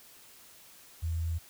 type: tone with sample-and-hold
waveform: sine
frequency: 82.41 Hz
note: E2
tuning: in tune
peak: -29 dBFS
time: 1.02-1.39 s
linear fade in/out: 20 ms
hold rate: 7350 Hz
effects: white hiss -55 dBFS RMS until 1.49 s